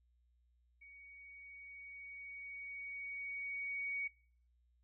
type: tone with level ramp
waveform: sine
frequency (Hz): 2244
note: C#7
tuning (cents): +21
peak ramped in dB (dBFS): -55 to -36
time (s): 0.81-4.08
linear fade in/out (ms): 10
effects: noise-tail reverb RT60 0.5 s tail -19 dB re dry + added 60 Hz sine -70 dBFS peak until 4.83 s